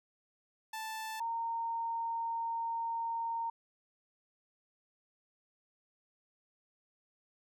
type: tone pair in turn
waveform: sawtooth / sine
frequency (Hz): 880 / 920.2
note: A5 / A#5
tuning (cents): 0 / -23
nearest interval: minor second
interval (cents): 77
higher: second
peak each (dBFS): -35 / -33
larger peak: second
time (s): 0.73-1.2 / 1.2-3.5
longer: second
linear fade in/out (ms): 5
effects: none